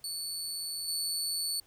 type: tone with level steps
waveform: 25% pulse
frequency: 4459 Hz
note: C#8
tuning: 9 cents sharp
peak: -30 / -26 dBFS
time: 0.04-1.6 s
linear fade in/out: 2 ms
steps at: 0.88 s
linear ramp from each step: 2 ms
effects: pink hiss -64 dBFS RMS until 1.66 s